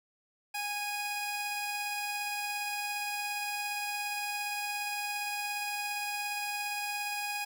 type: tone pair together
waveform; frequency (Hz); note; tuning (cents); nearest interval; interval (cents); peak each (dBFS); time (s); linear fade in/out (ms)
sawtooth; 823.9 / 2489; G#5 / D#7; -14 / 0; octave + perfect fifth; 1914; -32 / -33; 0.54-7.45; 10
effects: none